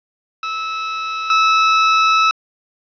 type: tone pair in turn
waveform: sawtooth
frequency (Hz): 1304 / 1304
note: E6 / E6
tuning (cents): -19 / -19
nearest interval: unison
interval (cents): 0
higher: neither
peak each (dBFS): -17 / -7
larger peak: second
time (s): 0.43-1.3 / 1.3-2.31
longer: second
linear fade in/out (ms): 2
effects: resampled to 11025 Hz + 7-bit